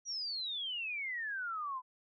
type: exponential sweep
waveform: sine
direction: down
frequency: 5850 to 993 Hz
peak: -36 dBFS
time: 0.05-1.82 s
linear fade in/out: 50 ms
effects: none